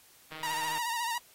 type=click train; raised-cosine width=0.3 ms; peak=-27 dBFS; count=73; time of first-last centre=0.32-0.779 s; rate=157 Hz
type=tone with vibrato; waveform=sawtooth; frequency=939 Hz; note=A#5; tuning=12 cents sharp; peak=-27 dBFS; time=0.43-1.18 s; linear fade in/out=2 ms; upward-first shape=sine; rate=14 Hz; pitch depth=58 cents each way
effects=white hiss -59 dBFS RMS until 1.34 s + AAC 48 kbps